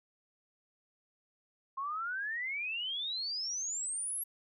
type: exponential sweep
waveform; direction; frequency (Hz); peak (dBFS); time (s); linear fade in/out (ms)
sine; up; 1057 to 11510; -34; 1.77-4.24; 10
effects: none